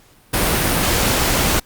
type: noise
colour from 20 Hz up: pink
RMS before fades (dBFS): -17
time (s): 0.33-1.6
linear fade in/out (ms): 10
effects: pink hiss -51 dBFS RMS until 1.65 s + Opus 48 kbps